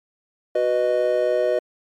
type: chord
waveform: triangle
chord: B major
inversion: second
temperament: just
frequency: 370.4 / 493.9 / 617.4 Hz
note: F#4 / B4 / D#5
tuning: +2 / 0 / -14 cents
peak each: -23 / -20 / -18 dBFS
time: 0.55-1.59 s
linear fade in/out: 5 ms
effects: MP3 64 kbps